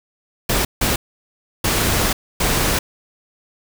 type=noise bursts at uneven times; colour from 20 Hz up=pink; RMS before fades=-18 dBFS; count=4; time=0.49-0.65 / 0.81-0.96 / 1.64-2.13 / 2.4-2.79 s; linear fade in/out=5 ms; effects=none